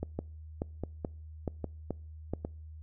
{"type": "two click trains", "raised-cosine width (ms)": 2, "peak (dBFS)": [-21, -19], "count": [4, 6], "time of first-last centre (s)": [[0.03, 2.449], [0.19, 2.336]], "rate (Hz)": [1.24, 2.33], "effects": ["noise-tail reverb RT60 0.5 s tail -26 dB re dry", "added 78 Hz sine -44 dBFS peak until 2.82 s"]}